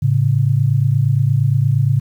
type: tone pair together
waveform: sine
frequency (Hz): 110 / 138.59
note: A2 / C#3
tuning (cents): 0 / 0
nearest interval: major third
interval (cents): 400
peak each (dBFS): -15 / -14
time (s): 0.02-2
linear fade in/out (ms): 10
effects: 8-bit